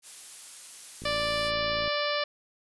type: noise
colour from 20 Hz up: blue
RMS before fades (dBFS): -42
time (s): 0.02-1.52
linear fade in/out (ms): 50
type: click train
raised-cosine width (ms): 3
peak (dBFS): -29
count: 49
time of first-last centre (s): 1.02-1.877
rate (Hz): 56
type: harmonic tone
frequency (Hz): 587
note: D5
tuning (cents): -1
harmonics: 1 / 2 / 3 / 4 / 5 / 6 / 7 / 8 / 9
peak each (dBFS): -30 / -33 / -35 / -36 / -37 / -38 / -38 / -39 / -40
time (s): 1.05-2.24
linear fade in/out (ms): 5
effects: resampled to 24000 Hz